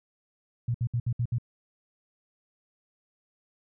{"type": "tone bursts", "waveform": "sine", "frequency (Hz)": 119.3, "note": "A#2", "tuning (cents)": 41, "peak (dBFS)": -24, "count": 6, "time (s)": [0.68, 1.384], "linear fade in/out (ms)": 5, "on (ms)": 64, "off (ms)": 64, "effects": []}